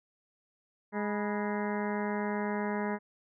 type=harmonic tone with a mistuned harmonic; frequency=207.7 Hz; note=G#3; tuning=in tune; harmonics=1 / 2 / 3 / 4 / 5 / 6 / 7 / 8 / 9 / 10; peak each=-33 / -36 / -40 / -40 / -40 / -47 / -47 / -44 / -45 / -47 dBFS; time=0.92-2.99 s; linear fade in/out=50 ms; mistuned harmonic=5; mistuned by=-100 cents; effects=none